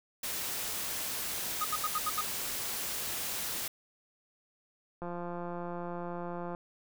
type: noise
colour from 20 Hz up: white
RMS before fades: -36 dBFS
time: 0.23-3.68 s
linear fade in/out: 5 ms
type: tone bursts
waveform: triangle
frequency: 1244.5 Hz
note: D#6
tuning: in tune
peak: -27 dBFS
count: 6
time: 1.61-2.21 s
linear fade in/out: 5 ms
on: 35 ms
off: 78 ms
type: click train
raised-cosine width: 1 ms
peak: -26 dBFS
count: 267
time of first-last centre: 5.02-6.549 s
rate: 174 Hz
effects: none